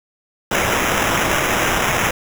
white noise with sample-and-hold, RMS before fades -18 dBFS, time 0.51-2.11 s, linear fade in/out 5 ms, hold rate 4410 Hz, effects none

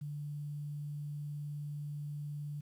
sine tone with quantisation, 146.83 Hz, D3, in tune, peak -38 dBFS, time 0.01-2.61 s, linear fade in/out 10 ms, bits 11, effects none

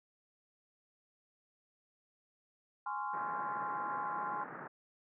sine chord, Db major seventh, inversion second, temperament just, 831.5 / 1039.4 / 1108.7 / 1385.9 Hz, Ab5 / C6 / Db6 / F6, +2 / -12 / 0 / -14 cents, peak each -40 / -39 / -45 / -44 dBFS, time 2.86-4.44 s, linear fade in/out 5 ms
white band-pass noise, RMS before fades -47 dBFS, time 3.13-4.68 s, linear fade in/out 10 ms, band 130 to 1700 Hz, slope 48 dB/octave
effects none

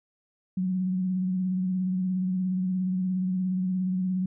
sine tone with vibrato, 185 Hz, F#3, in tune, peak -24 dBFS, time 0.57-4.26 s, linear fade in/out 5 ms, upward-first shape sine, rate 17 Hz, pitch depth 35 cents each way, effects none

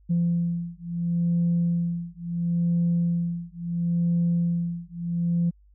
sine beating tone pair, 170.8 / 171.53 Hz, F3 / F3, -38 / -31 cents, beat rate 0.73 Hz, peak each -24 dBFS, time 0.09-5.51 s, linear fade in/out 20 ms, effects tanh soft clip ceiling -16 dBFS + added 50 Hz sine -53 dBFS peak until 5.74 s

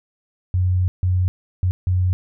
sine tone bursts at uneven times, 91.3 Hz, F#2, 23 cents flat, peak -15 dBFS, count 4, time 0.54-0.88 / 1.03-1.28 / 1.63-1.71 / 1.87-2.13 s, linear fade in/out 0 ms, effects none

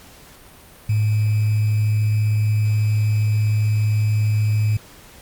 sine tone with sample-and-hold, 106.7 Hz, G#2, 47 cents sharp, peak -15 dBFS, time 0.89-4.77 s, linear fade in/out 5 ms, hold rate 2450 Hz, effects pink hiss -45 dBFS RMS until 5.21 s + Opus 48 kbps

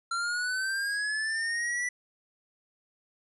square linear sweep, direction up, 1361 to 1975.5 Hz, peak -29 dBFS, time 0.11-1.89 s, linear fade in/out 5 ms, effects resampled to 24000 Hz + 11-bit

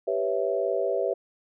sine chord, C# half-diminished seventh, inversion second, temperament equal, 392 / 493.9 / 554.4 / 659.3 Hz, G4 / B4 / C#5 / E5, 0 / 0 / 0 / 0 cents, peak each -29 dBFS, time 0.07-1.14 s, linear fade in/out 10 ms, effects none

